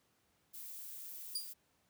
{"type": "noise", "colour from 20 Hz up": "violet", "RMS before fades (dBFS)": -48, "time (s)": [0.53, 1.54], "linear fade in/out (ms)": 20}
{"type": "tone with exponential decay", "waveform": "30% pulse", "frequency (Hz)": 4800, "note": "D8", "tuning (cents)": 37, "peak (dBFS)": -30, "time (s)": [1.35, 1.53], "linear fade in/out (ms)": 5, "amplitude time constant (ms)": 39}
{"effects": ["pink hiss -75 dBFS RMS until 1.89 s", "high-pass 80 Hz 12 dB/octave"]}